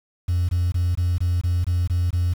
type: tone bursts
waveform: sine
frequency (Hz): 88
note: F2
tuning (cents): +14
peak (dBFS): -16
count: 9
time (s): 0.28-2.338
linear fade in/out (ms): 10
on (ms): 210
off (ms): 21
effects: tanh soft clip ceiling -16 dBFS + 7-bit